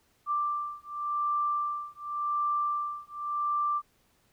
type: beating tone pair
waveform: sine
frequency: 1178 / 1178.89 Hz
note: D6 / D6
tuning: +5 / +6 cents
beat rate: 0.89 Hz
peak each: -31 dBFS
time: 0.26-3.82 s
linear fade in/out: 50 ms
effects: pink hiss -68 dBFS RMS until 4.32 s